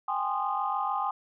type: chord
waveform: sine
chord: Ab major seventh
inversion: third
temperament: equal with one note detuned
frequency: 784 / 830.6 / 1046.5 / 1228.1 Hz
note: G5 / Ab5 / C6 / Eb6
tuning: 0 / 0 / 0 / -23 cents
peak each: -32 dBFS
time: 0.08-1.11 s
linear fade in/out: 5 ms
effects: tanh soft clip ceiling -16 dBFS